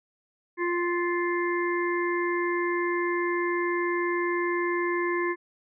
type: harmonic tone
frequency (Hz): 349.2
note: F4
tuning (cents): 0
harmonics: 1 / 3 / 5 / 6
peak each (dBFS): -26 / -31 / -33 / -34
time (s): 0.57-5.36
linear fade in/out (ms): 50
effects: none